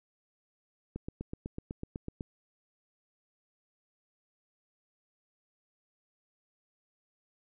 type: click train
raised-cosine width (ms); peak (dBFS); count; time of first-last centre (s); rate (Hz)
3; -24; 11; 0.96-2.208; 8.01
effects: none